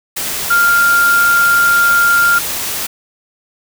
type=tone in noise; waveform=sine; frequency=1396.9 Hz; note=F6; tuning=in tune; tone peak=-8 dBFS; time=0.5-2.39 s; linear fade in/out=10 ms; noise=white; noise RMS=-20 dBFS; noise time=0.16-2.87 s; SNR=+9 dB; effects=none